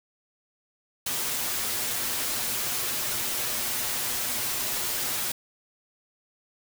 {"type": "noise with comb filter", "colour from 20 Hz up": "white", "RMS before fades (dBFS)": -29, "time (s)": [1.06, 5.32], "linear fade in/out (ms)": 5, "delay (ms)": 8.2, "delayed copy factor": 0.55, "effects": []}